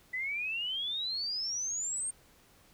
sine exponential sweep, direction up, 1975.5 to 8750 Hz, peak -32 dBFS, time 0.13-2.11 s, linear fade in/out 10 ms, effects pink hiss -62 dBFS RMS until 2.73 s

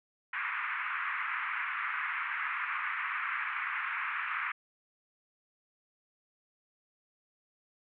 pink band-pass noise, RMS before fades -35 dBFS, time 0.33-4.52 s, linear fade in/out 5 ms, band 1100 to 2400 Hz, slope 48 dB/octave, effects none

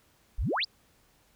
sine exponential sweep, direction up, 32.3 to 5490 Hz, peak -26 dBFS, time 0.38-0.65 s, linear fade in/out 10 ms, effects pink hiss -65 dBFS RMS until 1.35 s

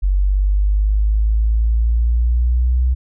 sine exponential sweep, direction up, 47 to 63.3 Hz, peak -12 dBFS, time 0.02-2.95 s, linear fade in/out 20 ms, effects none

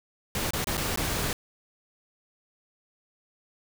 pink noise with dropouts, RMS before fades -29 dBFS, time 0.35-1.33 s, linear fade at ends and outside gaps 1 ms, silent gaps 0.507-0.534 / 0.644-0.671 / 0.77-0.777 / 0.959-0.974 s, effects none

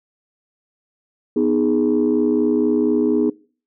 sine chord, G# minor, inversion first, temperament equal, 246.9 / 311.1 / 415.3 Hz, B3 / D#4 / G#4, 0 / 0 / 0 cents, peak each -18 dBFS, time 1.36-3.3 s, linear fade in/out 5 ms, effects noise-tail reverb RT60 0.4 s tail -22 dB re dry + tanh soft clip ceiling -8 dBFS

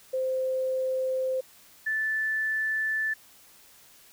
sine tone pair in turn, 520 / 1754.6 Hz, C5 / A6, -11 / -5 cents, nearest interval octave + major sixth, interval 2106 cents, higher second, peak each -25 dBFS, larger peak neither, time 0.13-1.41 / 1.86-3.14 s, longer neither, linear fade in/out 10 ms, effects white hiss -55 dBFS RMS until 4.12 s

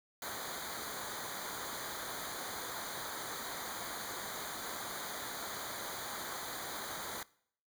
pink noise with comb filter, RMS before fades -42 dBFS, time 0.22-7.23 s, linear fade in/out 2 ms, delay 0.37 ms, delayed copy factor -0.95, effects noise-tail reverb RT60 0.6 s tail -21 dB re dry

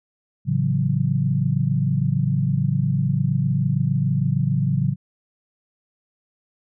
sine chord, F# minor seventh, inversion first, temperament equal with one note detuned, 110 / 138.59 / 165.39 / 185 Hz, A2 / C#3 / E3 / F#3, 0 / 0 / +6 / 0 cents, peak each -25 / -20 / -26 / -25 dBFS, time 0.45-4.96 s, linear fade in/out 50 ms, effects none

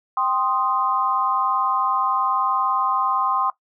sine chord, C minor, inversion second, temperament equal, 784 / 1046.5 / 1244.5 Hz, G5 / C6 / Eb6, 0 / 0 / 0 cents, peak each -25 / -21 / -24 dBFS, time 0.17-3.5 s, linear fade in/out 2 ms, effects noise-tail reverb RT60 0.1 s tail -17 dB re dry

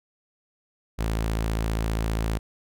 sawtooth tone, 55 Hz, A1, in tune, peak -20 dBFS, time 0.98-2.39 s, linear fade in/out 20 ms, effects none

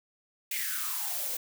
blue noise with high-pass filter sweep, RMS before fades -33 dBFS, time 0.51-1.37 s, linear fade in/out 5 ms, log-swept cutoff 2300 to 450 Hz, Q 7.2, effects none

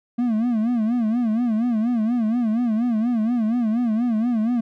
triangle tone with vibrato, 230 Hz, A#3, 23 cents flat, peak -16 dBFS, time 0.18-4.61 s, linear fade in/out 10 ms, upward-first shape sine, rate 4.2 Hz, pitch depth 130 cents each way, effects none

